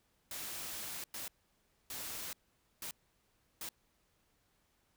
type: noise bursts at uneven times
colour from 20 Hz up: white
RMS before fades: -43 dBFS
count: 5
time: 0.31-1.04 / 1.14-1.28 / 1.9-2.33 / 2.82-2.91 / 3.61-3.69 s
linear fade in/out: 2 ms
effects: pink hiss -75 dBFS RMS until 4.96 s